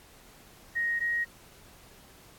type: tone pair in turn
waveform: sine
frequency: 1873 / 1883.9 Hz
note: A#6 / A#6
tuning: +8 / +18 cents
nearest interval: unison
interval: 10 cents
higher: second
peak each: -26 dBFS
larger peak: neither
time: 0.75-1 / 1-1.25 s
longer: neither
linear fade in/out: 20 ms
effects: pink hiss -55 dBFS RMS until 2.38 s + AAC 64 kbps